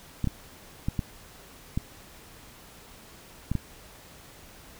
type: clicks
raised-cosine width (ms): 5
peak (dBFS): -14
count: 7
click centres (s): 0.243 / 0.273 / 0.885 / 0.992 / 1.775 / 3.516 / 3.553
effects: pink hiss -50 dBFS RMS until 4.79 s